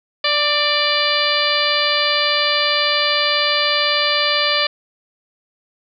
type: harmonic tone with a mistuned harmonic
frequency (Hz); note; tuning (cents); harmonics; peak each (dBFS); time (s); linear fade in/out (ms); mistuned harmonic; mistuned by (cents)
587.3; D5; 0; 1 / 2 / 3 / 4 / 5 / 6 / 7 / 8; -23 / -23 / -23 / -23 / -23 / -23 / -23 / -23; 0.24-4.67; 5; 3; +25
effects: none